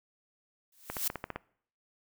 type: noise with exponential growth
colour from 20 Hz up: blue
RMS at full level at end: -28 dBFS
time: 0.72-1.08 s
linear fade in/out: 5 ms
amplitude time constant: 77 ms
type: clicks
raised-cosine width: 0.5 ms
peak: -20 dBFS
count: 7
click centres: 0.9 / 0.968 / 1.101 / 1.157 / 1.241 / 1.303 / 1.36 s
effects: noise-tail reverb RT60 0.6 s tail -22 dB re dry